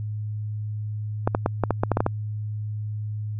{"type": "clicks", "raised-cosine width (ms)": 1, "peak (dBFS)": -6, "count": 10, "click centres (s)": [1.275, 1.349, 1.461, 1.637, 1.707, 1.835, 1.917, 1.971, 2.005, 2.064], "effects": ["added 106 Hz sine -27 dBFS peak until 3.39 s"]}